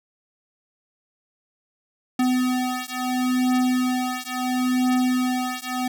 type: beating tone pair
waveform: square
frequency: 252.4 / 253.13 Hz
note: B3 / B3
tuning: +38 / +43 cents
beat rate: 0.73 Hz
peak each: -24 dBFS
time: 2.19-5.88 s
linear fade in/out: 5 ms
effects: none